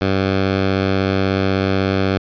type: tone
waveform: 10% pulse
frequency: 96.3 Hz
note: G2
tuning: 30 cents flat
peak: -7 dBFS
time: 0.01-2.18 s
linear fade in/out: 5 ms
effects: resampled to 11025 Hz